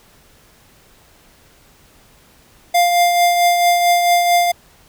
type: tone with tremolo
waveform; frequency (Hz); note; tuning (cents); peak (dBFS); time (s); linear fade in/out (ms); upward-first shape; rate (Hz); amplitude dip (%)
square; 700; F5; +4; -10; 2.74-4.52; 10; triangle; 4.5; 45
effects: pink hiss -50 dBFS RMS until 4.88 s